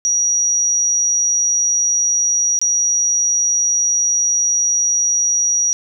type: tone with dropouts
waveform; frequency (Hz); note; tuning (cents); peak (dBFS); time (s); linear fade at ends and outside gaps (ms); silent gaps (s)
sine; 5770; F#8; -44; -13; 0.05-5.73; 0; 2.59-2.615
effects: none